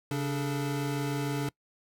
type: tone cluster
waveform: square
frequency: 137.7 / 289.9 / 439.8 Hz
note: C#3 / D4 / A4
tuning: -11 / -22 / -1 cents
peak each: -32 / -34 / -39 dBFS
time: 0.11-1.49 s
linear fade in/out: 2 ms
effects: noise-tail reverb RT60 0.1 s tail -23 dB re dry